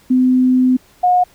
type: tone pair in turn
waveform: sine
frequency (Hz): 254.9 / 722.4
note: C4 / F#5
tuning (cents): -45 / -42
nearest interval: octave + tritone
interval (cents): 1803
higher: second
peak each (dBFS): -9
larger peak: neither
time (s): 0.1-0.77 / 1.03-1.24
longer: first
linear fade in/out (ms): 10
effects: pink hiss -50 dBFS RMS until 1.34 s